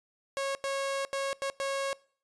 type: tone bursts at uneven times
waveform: sawtooth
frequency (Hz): 548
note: C#5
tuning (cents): -20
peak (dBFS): -26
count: 5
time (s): 0.37-0.55 / 0.64-1.05 / 1.13-1.33 / 1.42-1.5 / 1.6-1.93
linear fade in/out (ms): 0
effects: noise-tail reverb RT60 0.5 s tail -23 dB re dry + resampled to 24000 Hz